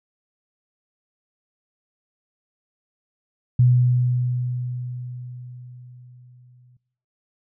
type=tone with exponential decay; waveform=sine; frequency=124 Hz; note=B2; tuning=7 cents sharp; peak=-11 dBFS; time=3.59-6.77 s; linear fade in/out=5 ms; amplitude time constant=690 ms; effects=noise-tail reverb RT60 0.8 s tail -22 dB re dry